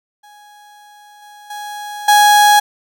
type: tone with level steps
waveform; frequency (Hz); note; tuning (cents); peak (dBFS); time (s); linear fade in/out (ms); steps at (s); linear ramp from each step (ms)
35% pulse; 830.6; G#5; 0; -39 / -36 / -24 / -5; 0.23-2.6; 10; 1.22 / 1.5 / 2.08; 5
effects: none